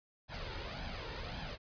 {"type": "noise with flanger", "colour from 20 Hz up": "pink", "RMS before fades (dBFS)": -42, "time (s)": [0.28, 1.58], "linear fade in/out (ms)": 50, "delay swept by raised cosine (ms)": [1.2, 2.2], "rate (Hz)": 1.8, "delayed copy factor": 0.6, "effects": ["resampled to 11025 Hz"]}